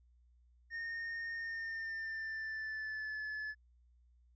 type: tone with pitch glide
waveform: triangle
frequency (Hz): 1837 to 1723.9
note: A#6 to A6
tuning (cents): -26 to -36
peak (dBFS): -37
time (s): 0.7-3.55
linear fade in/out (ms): 50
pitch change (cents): -110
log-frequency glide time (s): 1.34-3.22
effects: added 60 Hz sine -64 dBFS peak until 4.35 s + resampled to 16000 Hz